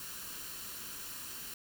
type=noise with comb filter; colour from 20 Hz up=white; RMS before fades=-44 dBFS; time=0-1.54 s; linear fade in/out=2 ms; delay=0.7 ms; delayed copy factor=+0.55; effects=none